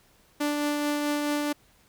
sawtooth tone with tremolo, 293.7 Hz, D4, in tune, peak -20 dBFS, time 0.4-1.53 s, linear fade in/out 10 ms, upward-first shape triangle, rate 4.6 Hz, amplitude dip 30%, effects pink hiss -61 dBFS RMS until 1.88 s

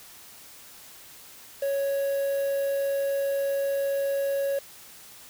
triangle tone with quantisation, 554.4 Hz, C#5, in tune, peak -22 dBFS, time 1.62-4.59 s, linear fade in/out 5 ms, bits 7, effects white hiss -48 dBFS RMS until 5.29 s

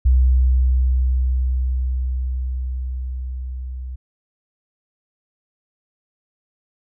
sine tone with level ramp, 63.6 Hz, C2, 48 cents flat, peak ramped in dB -10 to -27 dBFS, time 0.05-3.96 s, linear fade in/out 10 ms, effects none

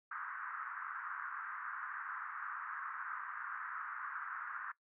white band-pass noise, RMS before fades -44 dBFS, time 0.11-4.72 s, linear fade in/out 5 ms, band 1100 to 1600 Hz, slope 48 dB/octave, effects noise-tail reverb RT60 0.1 s tail -18 dB re dry

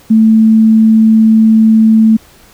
sine tone, 220.9 Hz, A3, 7 cents sharp, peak -3 dBFS, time 0.1-2.17 s, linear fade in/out 10 ms, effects pink hiss -42 dBFS RMS until 2.53 s

